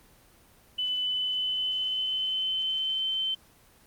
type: tone with pitch glide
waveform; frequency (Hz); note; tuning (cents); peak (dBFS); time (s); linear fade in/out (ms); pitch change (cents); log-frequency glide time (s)
sine; 3000 to 3086; F#7 to G7; +23 to -28; -26; 0.78-3.35; 10; +49; 0.99-3.09
effects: pink hiss -58 dBFS RMS until 3.86 s + Opus 24 kbps